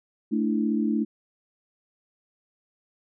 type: chord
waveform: sine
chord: A suspended fourth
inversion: none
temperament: just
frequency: 220 / 293.3 / 330 Hz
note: A3 / D4 / E4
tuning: 0 / -2 / +2 cents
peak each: -24 / -27 / -29 dBFS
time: 0.31-1.05 s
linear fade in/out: 20 ms
effects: none